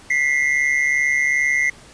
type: tone pair together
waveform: triangle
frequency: 1975.5 / 2118 Hz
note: B6 / C7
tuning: 0 / +21 cents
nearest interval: minor second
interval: 121 cents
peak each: -17 dBFS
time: 0.1-1.7 s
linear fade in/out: 5 ms
effects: pink hiss -45 dBFS RMS until 1.93 s + resampled to 22050 Hz